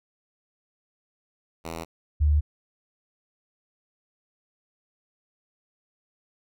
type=tone pair in turn; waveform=5% pulse / sine; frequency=82.41 / 74.38 Hz; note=E2 / D2; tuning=0 / +23 cents; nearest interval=major second; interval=177 cents; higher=first; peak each=-22 / -17 dBFS; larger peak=second; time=1.64-1.85 / 2.2-2.41 s; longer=neither; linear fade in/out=20 ms; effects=none